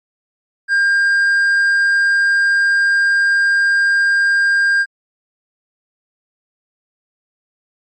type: tone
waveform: triangle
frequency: 1603 Hz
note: G6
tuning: 38 cents sharp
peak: -9 dBFS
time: 0.68-4.86 s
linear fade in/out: 50 ms
effects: MP3 32 kbps